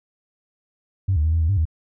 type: tone with pitch steps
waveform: sine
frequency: 95.7 / 75.6 / 79.5 / 82.3 / 79.6 / 99.6 / 79.7 Hz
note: G2 / D#2 / D#2 / E2 / D#2 / G2 / D#2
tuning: -41 / -49 / +38 / -2 / +40 / +28 / +42 cents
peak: -15 dBFS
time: 1.08-1.654 s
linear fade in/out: 10 ms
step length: 82 ms
effects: tanh soft clip ceiling -12 dBFS